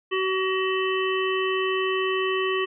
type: harmonic tone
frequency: 377.8 Hz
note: F#4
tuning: 36 cents sharp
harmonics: 1 / 3 / 5 / 7 / 8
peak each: -24 / -29 / -31 / -32 / -33 dBFS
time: 0.11-2.66 s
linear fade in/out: 20 ms
effects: none